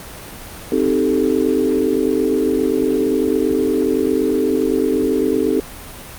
sine chord, A half-diminished seventh, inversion first, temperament equal, 261.6 / 311.1 / 392 / 440 Hz, C4 / Eb4 / G4 / A4, 0 / 0 / 0 / 0 cents, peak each -19 dBFS, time 0.72-5.6 s, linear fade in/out 2 ms, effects pink hiss -34 dBFS RMS until 6.18 s + Opus 32 kbps

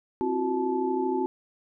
sine tone cluster, 262.9 / 337.7 / 370.5 / 869 Hz, C4 / E4 / F#4 / A5, +8 / +42 / +2 / -22 cents, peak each -30 / -32 / -27 / -31 dBFS, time 0.21-1.26 s, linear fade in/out 0 ms, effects none

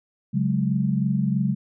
sine chord, C# suspended fourth, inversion none, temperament just, 138.59 / 184.79 / 207.9 Hz, C#3 / F#3 / G#3, 0 / -2 / +2 cents, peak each -24 dBFS, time 0.33-1.55 s, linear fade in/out 20 ms, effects none

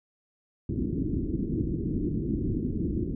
white low-pass noise, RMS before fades -29 dBFS, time 0.69-3.15 s, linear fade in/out 5 ms, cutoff 350 Hz, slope 48 dB/octave, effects none

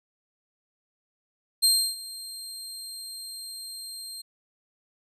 25% pulse tone with ADSR envelope, 4186 Hz, C8, in tune, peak -12 dBFS, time 1.62-4.22 s, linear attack 21 ms, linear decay 310 ms, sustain -20 dB, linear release 11 ms, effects none

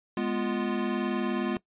square chord, F diminished, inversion first, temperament equal, 207.7 / 246.9 / 349.2 Hz, Ab3 / Cb4 / F4, 0 / 0 / 0 cents, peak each -32 dBFS, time 0.17-1.57 s, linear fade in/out 2 ms, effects noise-tail reverb RT60 0.1 s tail -20 dB re dry + resampled to 8000 Hz

